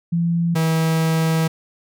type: tone pair in turn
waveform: sine / 45% pulse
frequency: 169.4 / 161.47 Hz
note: E3 / E3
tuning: +48 / -35 cents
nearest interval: minor second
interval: 83 cents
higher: first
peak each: -16 / -16 dBFS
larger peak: neither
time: 0.12-0.55 / 0.55-1.48 s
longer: second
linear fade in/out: 10 ms
effects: none